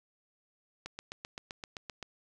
click train, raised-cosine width 0.2 ms, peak -23 dBFS, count 10, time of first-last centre 0.86-2.027 s, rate 7.71 Hz, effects none

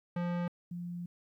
square / sine tone pair in turn, 174.6 / 174.6 Hz, F3 / F3, 0 / 0 cents, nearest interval unison, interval 0 cents, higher neither, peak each -32 / -37 dBFS, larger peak first, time 0.16-0.48 / 0.71-1.06 s, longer second, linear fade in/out 5 ms, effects low-pass 2000 Hz 12 dB/octave + 12-bit

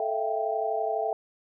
sine tone cluster, 438.6 / 650 / 682 / 784 Hz, A4 / E5 / F5 / G5, -6 / -24 / -41 / 0 cents, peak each -31 dBFS, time 0-1.13 s, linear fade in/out 2 ms, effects none

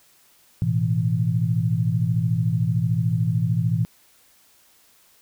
sine chord, A suspended second, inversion none, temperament equal, 110 / 123.47 / 164.81 Hz, A2 / B2 / E3, 0 / 0 / 0 cents, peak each -23 dBFS, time 0.62-3.85 s, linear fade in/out 0 ms, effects white hiss -57 dBFS RMS until 5.21 s

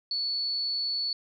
sine tone, 4435 Hz, C#8, in tune, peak -27 dBFS, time 0.11-1.13 s, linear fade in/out 2 ms, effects none

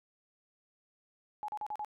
sine tone bursts, 844 Hz, G#5, 28 cents sharp, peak -35 dBFS, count 5, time 1.43-1.847 s, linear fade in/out 0 ms, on 53 ms, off 38 ms, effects none

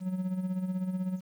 triangle tone with tremolo, 185 Hz, F#3, in tune, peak -25 dBFS, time 0-1.21 s, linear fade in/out 50 ms, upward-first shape sine, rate 16 Hz, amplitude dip 60%, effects 10-bit

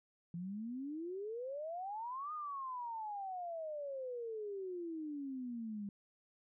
sine exponential two-way sweep, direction up then down, 166.5 to 1245 to 198.3 Hz, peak -40 dBFS, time 0.34-5.89 s, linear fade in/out 2 ms, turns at 2.33 s, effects none

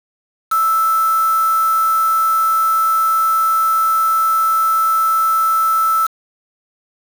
sine tone with quantisation, 1318.5 Hz, E6, in tune, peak -12 dBFS, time 0.51-6.07 s, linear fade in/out 10 ms, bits 4, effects none

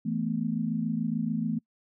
sine chord, E suspended fourth, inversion none, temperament equal, 164.81 / 220 / 246.9 Hz, E3 / A3 / B3, 0 / 0 / 0 cents, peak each -32 / -29 / -32 dBFS, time 0.05-1.59 s, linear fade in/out 10 ms, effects noise-tail reverb RT60 0.1 s tail -25 dB re dry

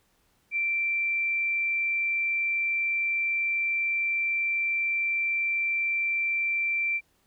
sine tone, 2349 Hz, D7, in tune, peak -24 dBFS, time 0.51-7.01 s, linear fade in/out 50 ms, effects pink hiss -68 dBFS RMS until 7.26 s

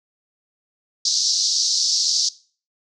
white band-pass noise, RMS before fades -20 dBFS, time 1.05-2.29 s, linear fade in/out 5 ms, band 4300 to 6000 Hz, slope 48 dB/octave, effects noise-tail reverb RT60 0.4 s tail -19 dB re dry

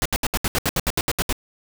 pink noise bursts, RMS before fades -21 dBFS, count 13, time 0.02-1.327 s, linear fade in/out 0 ms, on 35 ms, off 71 ms, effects none

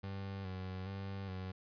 30% pulse tone with vibrato, 95.5 Hz, G2, 45 cents flat, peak -38 dBFS, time 0.03-1.52 s, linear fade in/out 10 ms, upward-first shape square, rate 1.2 Hz, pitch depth 38 cents each way, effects resampled to 11025 Hz

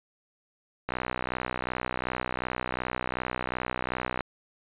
click train, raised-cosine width 0.5 ms, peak -14 dBFS, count 209, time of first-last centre 0.89-4.207 s, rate 62.7 Hz, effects resampled to 8000 Hz

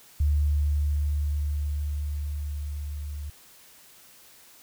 sine tone with level ramp, 73.42 Hz, D2, in tune, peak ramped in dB -19 to -32 dBFS, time 0.2-3.3 s, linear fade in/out 5 ms, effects white hiss -53 dBFS RMS until 4.62 s

